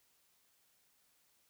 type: silence
effects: white hiss -73 dBFS RMS until 1.49 s